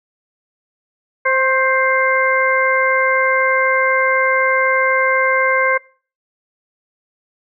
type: harmonic tone with a mistuned harmonic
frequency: 524 Hz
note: C5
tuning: 2 cents sharp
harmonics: 1 / 2 / 3 / 4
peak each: -18 / -18 / -18 / -18 dBFS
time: 1.25-5.78 s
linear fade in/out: 10 ms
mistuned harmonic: 2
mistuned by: +25 cents
effects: noise-tail reverb RT60 0.4 s tail -23 dB re dry